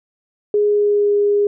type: tone with pitch glide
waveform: sine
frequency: 415.3 to 409.6 Hz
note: G#4 to G#4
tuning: 0 to -24 cents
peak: -12 dBFS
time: 0.54-1.47 s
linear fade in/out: 2 ms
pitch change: -24 cents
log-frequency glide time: 0.64-1.14 s
effects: none